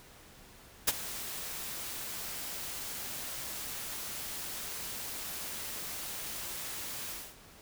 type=noise with ADSR envelope; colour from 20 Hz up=white; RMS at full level=-24 dBFS; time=0.87-7.36 s; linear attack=12 ms; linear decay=32 ms; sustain=-16 dB; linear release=250 ms; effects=pink hiss -55 dBFS RMS until 7.61 s